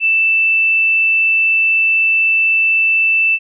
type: tone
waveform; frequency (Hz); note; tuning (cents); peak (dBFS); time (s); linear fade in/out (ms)
sine; 2652; E7; +10; -10; 0-3.39; 50
effects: none